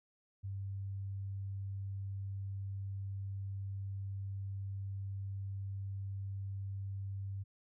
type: tone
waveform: sine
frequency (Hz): 98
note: G2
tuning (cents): 0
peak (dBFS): -38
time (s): 0.43-7.44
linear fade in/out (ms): 20
effects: none